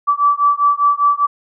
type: beating tone pair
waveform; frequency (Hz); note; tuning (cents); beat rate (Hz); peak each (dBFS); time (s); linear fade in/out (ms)
sine; 1154 / 1159; D6 / D6; -31 / -23; 5; -14; 0.07-1.27; 20
effects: none